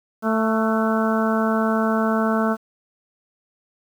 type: harmonic tone with a mistuned harmonic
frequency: 221.5 Hz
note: A3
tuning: 12 cents sharp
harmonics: 1 / 2 / 3 / 4 / 5 / 6 / 7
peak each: -20 / -26 / -25 / -30 / -29 / -27 / -31 dBFS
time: 0.22-2.57 s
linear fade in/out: 50 ms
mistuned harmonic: 7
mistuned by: -42 cents
effects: 8-bit